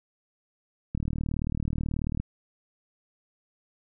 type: click train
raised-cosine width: 5 ms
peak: -17 dBFS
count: 49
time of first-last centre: 0.95-2.2 s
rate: 38.4 Hz
effects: none